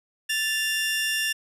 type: tone pair together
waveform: sawtooth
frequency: 1756 / 2787 Hz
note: A6 / F7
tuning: -4 / -4 cents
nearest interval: minor sixth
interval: 800 cents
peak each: -23 dBFS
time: 0.29-1.33 s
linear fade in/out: 10 ms
effects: resampled to 32000 Hz